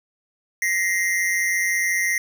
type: tone pair together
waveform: square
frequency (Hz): 1891.4 / 2077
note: A#6 / C7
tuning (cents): +25 / -13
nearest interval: major second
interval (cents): 162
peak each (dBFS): -23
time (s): 0.62-2.18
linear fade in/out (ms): 2
effects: none